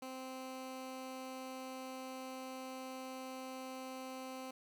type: tone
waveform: 15% pulse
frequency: 260.4 Hz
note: C4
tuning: 8 cents flat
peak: -38 dBFS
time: 0.02-4.51 s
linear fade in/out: 5 ms
effects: none